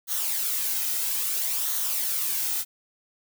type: noise with flanger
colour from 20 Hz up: blue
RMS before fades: -27 dBFS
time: 0.07-2.65 s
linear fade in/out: 50 ms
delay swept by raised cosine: 0.39 to 1.79 ms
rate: 0.6 Hz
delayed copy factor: -0.5
effects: none